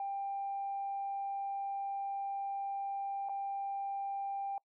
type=tone with dropouts; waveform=sine; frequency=792 Hz; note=G5; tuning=18 cents sharp; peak=-34 dBFS; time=0-4.58 s; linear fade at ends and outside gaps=2 ms; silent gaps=3.288-3.294 s; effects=noise-tail reverb RT60 0.1 s tail -25 dB re dry + tanh soft clip ceiling -30 dBFS